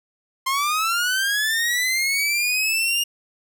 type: linear sweep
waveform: sawtooth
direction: up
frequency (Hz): 1046.5 to 2842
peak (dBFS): -16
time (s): 0.46-3.04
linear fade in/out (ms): 10
effects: none